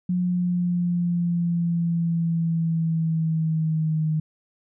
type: exponential sweep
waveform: sine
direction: down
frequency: 180 to 155.56 Hz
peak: -20 dBFS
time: 0.09-4.2 s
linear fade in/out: 5 ms
effects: none